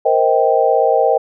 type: chord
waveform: sine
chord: C minor seventh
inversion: third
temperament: equal with one note detuned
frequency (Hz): 466.2 / 523.3 / 632.4 / 784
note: Bb4 / C5 / Eb5 / G5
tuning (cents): 0 / 0 / +28 / 0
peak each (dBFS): -16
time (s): 0.05-1.18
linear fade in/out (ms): 10
effects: none